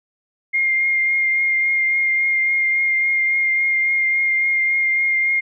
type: tone with vibrato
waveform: sine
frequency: 2121 Hz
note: C7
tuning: 23 cents sharp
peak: -15 dBFS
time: 0.53-5.41 s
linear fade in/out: 20 ms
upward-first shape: triangle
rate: 3.6 Hz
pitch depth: 17 cents each way
effects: none